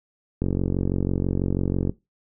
click train, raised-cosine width 3 ms, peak -10 dBFS, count 69, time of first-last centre 0.42-1.895 s, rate 46.1 Hz, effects noise-tail reverb RT60 0.2 s tail -19 dB re dry

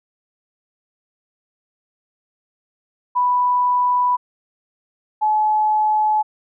sine tone pair in turn, 987.8 / 855.8 Hz, B5 / A5, 0 / -48 cents, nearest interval major second, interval 248 cents, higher first, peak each -14 dBFS, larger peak neither, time 3.15-4.17 / 5.21-6.23 s, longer neither, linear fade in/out 20 ms, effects none

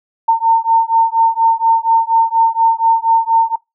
sine beating tone pair, 906 / 910.2 Hz, A#5 / A#5, -50 / -42 cents, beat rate 4.2 Hz, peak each -12 dBFS, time 0.28-3.56 s, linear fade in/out 10 ms, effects noise-tail reverb RT60 0.2 s tail -24 dB re dry

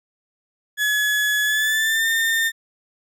35% pulse tone with pitch glide, 1700 to 1811.5 Hz, G#6 to A6, +40 to +50 cents, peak -16 dBFS, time 0.77-2.52 s, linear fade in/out 50 ms, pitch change +110 cents, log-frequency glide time 1.43-2.09 s, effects none

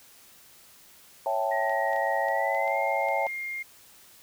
sine chord, A dominant seventh, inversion first, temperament equal, 554.4 / 659.3 / 784 / 880 Hz, C#5 / E5 / G5 / A5, 0 / 0 / 0 / 0 cents, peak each -30 dBFS, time 1.26-3.27 s, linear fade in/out 2 ms
sine tone with pitch glide, 1891 to 2123 Hz, A#6 to C7, +24 to +25 cents, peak -31 dBFS, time 1.51-3.63 s, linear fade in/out 10 ms, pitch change +201 cents, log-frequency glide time 2.25-2.77 s
clicks, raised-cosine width 0.2 ms, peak -29 dBFS, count 8, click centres 1.696 / 1.932 / 1.962 / 2.285 / 2.548 / 2.678 / 3.086 / 3.267 s
effects white hiss -54 dBFS RMS until 4.22 s

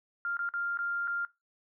sine tone with dropouts, 1396.9 Hz, F6, in tune, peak -30 dBFS, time 0.25-1.25 s, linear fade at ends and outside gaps 1 ms, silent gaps 0.369-0.391 / 0.49-0.538 / 0.773-0.789 / 1.074-1.079 s, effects noise-tail reverb RT60 0.2 s tail -19 dB re dry

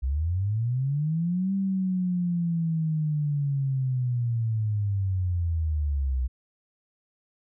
sine linear two-way sweep, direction up then down, 61.5 to 196 to 61.5 Hz, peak -23 dBFS, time 0.02-6.28 s, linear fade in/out 20 ms, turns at 1.54 s, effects none

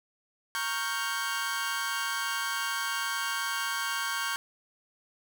sawtooth chord, G half-diminished seventh, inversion first, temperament equal, 932.3 / 1108.7 / 1396.9 / 1568 Hz, Bb5 / Db6 / F6 / G6, 0 / 0 / 0 / 0 cents, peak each -35 / -31 / -34 / -29 dBFS, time 0.55-4.36 s, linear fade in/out 0 ms, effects none

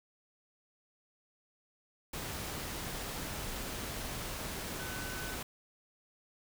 sine tone in noise, 1509 Hz, F#6, 34 cents sharp, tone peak -44 dBFS, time 4.79-5.35 s, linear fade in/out 5 ms, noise pink, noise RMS -40 dBFS, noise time 2.13-5.43 s, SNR -7 dB, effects none

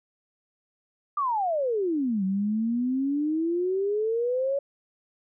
sine exponential two-way sweep, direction down then up, 1212 to 187.2 to 565 Hz, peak -23 dBFS, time 1.17-4.59 s, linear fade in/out 5 ms, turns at 2.24 s, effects none

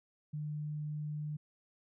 sine tone, 150.3 Hz, D3, 40 cents sharp, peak -36 dBFS, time 0.33-1.37 s, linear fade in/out 10 ms, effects none

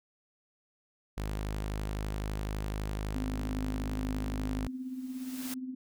sawtooth tone, 51.91 Hz, G#1, in tune, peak -29 dBFS, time 1.17-4.68 s, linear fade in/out 10 ms
sine tone with tremolo, 257.3 Hz, C4, 29 cents flat, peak -33 dBFS, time 3.15-5.75 s, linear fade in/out 10 ms, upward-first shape triangle, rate 17 Hz, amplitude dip 60%
white noise with exponential growth, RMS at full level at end -39 dBFS, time 4.62-5.54 s, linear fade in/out 2 ms, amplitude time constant 200 ms
effects none

